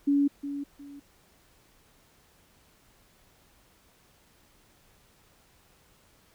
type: tone with echo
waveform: sine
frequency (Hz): 283.4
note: C#4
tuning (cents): +38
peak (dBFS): -20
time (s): 0.07-0.28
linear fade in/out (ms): 10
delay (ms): 360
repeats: 2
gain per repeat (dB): -11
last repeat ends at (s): 1
effects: pink hiss -62 dBFS RMS until 6.34 s